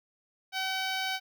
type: tone with notch filter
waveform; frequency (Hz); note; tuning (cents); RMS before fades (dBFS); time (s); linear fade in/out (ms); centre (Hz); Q
10% pulse; 761; F#5; +48; -32; 0.52-1.2; 50; 11000; 1.1
effects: none